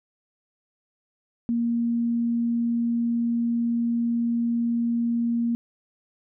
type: tone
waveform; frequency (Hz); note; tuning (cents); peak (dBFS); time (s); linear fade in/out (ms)
sine; 234.5; A#3; +11; -21; 1.49-5.55; 0
effects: none